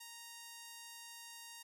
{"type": "tone", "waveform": "5% pulse", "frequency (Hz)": 932.3, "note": "A#5", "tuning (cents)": 0, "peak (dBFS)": -38, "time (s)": [0, 1.63], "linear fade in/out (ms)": 10, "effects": []}